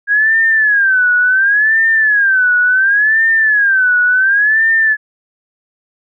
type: tone with vibrato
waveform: sine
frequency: 1627 Hz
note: G#6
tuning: 36 cents flat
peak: -8 dBFS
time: 0.07-4.97 s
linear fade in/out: 50 ms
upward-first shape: sine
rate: 0.7 Hz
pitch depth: 180 cents each way
effects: none